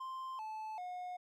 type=tone with pitch steps; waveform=triangle; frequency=1046.5 / 869.9 / 723.1 Hz; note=C6 / A5 / F#5; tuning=0 / -20 / -40 cents; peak=-39 dBFS; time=0-1.17 s; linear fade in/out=10 ms; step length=390 ms; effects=none